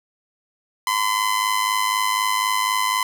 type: tone with amplitude modulation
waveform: sawtooth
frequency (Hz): 1020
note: C6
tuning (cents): -44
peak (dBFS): -12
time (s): 0.87-3.03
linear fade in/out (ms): 2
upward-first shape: sine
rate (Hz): 104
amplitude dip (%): 65
effects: none